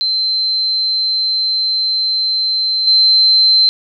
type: tone with level steps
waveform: sine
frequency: 4100 Hz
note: C8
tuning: 36 cents flat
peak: -13 / -7 dBFS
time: 0.01-3.69 s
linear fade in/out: 0 ms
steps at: 2.87 s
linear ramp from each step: 5 ms
effects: none